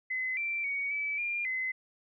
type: tone with pitch steps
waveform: sine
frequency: 2035 / 2347 / 2243 / 2301 / 2401 / 2043 Hz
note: C7 / D7 / C#7 / D7 / D7 / C7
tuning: -49 / -2 / +20 / -36 / +38 / -42 cents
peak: -30 dBFS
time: 0.1-1.72 s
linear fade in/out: 10 ms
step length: 270 ms
effects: none